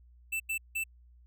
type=tone bursts at uneven times; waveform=square; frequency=2656 Hz; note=E7; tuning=12 cents sharp; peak=-31 dBFS; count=3; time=0.32-0.4 / 0.49-0.58 / 0.75-0.84 s; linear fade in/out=10 ms; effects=added 60 Hz sine -55 dBFS peak until 1.26 s